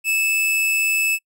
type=tone; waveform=45% pulse; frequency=2618 Hz; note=E7; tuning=13 cents flat; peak=-17 dBFS; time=0.04-1.19 s; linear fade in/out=50 ms; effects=noise-tail reverb RT60 0.1 s tail -25 dB re dry